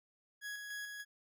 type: tone with tremolo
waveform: 40% pulse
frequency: 1668 Hz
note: G#6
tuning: 7 cents sharp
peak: -40 dBFS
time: 0.41-1.05 s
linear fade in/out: 50 ms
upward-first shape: square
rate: 3.4 Hz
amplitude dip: 35%
effects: none